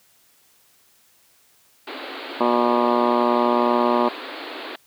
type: band-pass noise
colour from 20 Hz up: pink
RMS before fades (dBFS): -34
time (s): 1.87-4.76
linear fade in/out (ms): 5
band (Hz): 260 to 4500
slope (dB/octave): 96
type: harmonic tone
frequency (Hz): 120.5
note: B2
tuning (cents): -42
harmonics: 2 / 3 / 4 / 5 / 6 / 7 / 8 / 9 / 10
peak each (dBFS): -23 / -23 / -28 / -23 / -29 / -27 / -24 / -26 / -28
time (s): 2.4-4.09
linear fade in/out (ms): 10
effects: white hiss -58 dBFS RMS until 4.86 s + high-pass 60 Hz 12 dB/octave